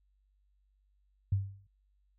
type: tone with exponential decay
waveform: sine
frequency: 98 Hz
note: G2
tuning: in tune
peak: -23 dBFS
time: 1.32-1.67 s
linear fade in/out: 5 ms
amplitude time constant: 74 ms
effects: added 49 Hz sine -68 dBFS peak until 2.18 s